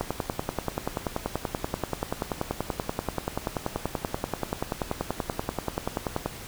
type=click train; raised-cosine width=1 ms; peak=-12 dBFS; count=66; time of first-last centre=0.01-6.26 s; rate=10.4 Hz; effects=pink hiss -41 dBFS RMS until 6.47 s